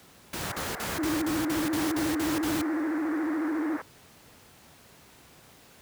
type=noise bursts; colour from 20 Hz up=pink; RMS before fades=-33 dBFS; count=10; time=0.33-2.617 s; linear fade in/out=5 ms; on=190 ms; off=43 ms
type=band-pass noise; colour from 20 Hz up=white; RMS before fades=-39 dBFS; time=0.43-3.82 s; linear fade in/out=5 ms; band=310 to 1900 Hz; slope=48 dB/octave
type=tone with vibrato; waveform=sine; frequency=311.1 Hz; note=D#4; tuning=in tune; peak=-26 dBFS; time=0.98-3.77 s; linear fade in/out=10 ms; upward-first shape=square; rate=14 Hz; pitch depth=78 cents each way
effects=pink hiss -54 dBFS RMS until 5.81 s + high-pass 80 Hz 12 dB/octave